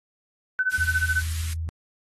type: tone with tremolo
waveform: sine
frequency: 1513 Hz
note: F#6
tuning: 38 cents sharp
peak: -18 dBFS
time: 0.59-1.22 s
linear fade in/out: 0 ms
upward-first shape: sine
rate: 14 Hz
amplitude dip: 90%
type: band-stop noise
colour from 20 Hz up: white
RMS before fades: -36 dBFS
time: 0.71-1.54 s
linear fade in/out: 10 ms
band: 240 to 1300 Hz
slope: 24 dB/octave
type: tone with pitch glide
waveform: sine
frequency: 82.41 to 81.32 Hz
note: E2 to E2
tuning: 0 to -23 cents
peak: -26 dBFS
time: 0.78-1.69 s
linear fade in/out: 0 ms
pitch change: -23 cents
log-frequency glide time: 0.89-1.13 s
effects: AAC 32 kbps